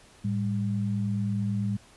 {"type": "tone pair together", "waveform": "sine", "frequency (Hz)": [110, 199.19], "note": ["A2", "G3"], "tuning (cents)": [0, 28], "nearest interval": "minor seventh", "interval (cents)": 1028, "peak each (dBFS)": -28, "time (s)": [0.24, 1.77], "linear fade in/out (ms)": 10, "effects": ["pink hiss -55 dBFS RMS until 1.96 s", "resampled to 24000 Hz"]}